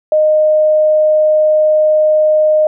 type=tone; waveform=sine; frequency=616 Hz; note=D#5; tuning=17 cents flat; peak=-7 dBFS; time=0.12-2.67 s; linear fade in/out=2 ms; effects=none